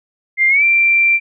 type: tone with pitch glide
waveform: sine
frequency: 2100 to 2357 Hz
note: C7 to D7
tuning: +6 to +6 cents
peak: -9 dBFS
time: 0.37-1.2 s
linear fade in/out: 50 ms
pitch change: +200 cents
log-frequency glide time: 0.48-0.64 s
effects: none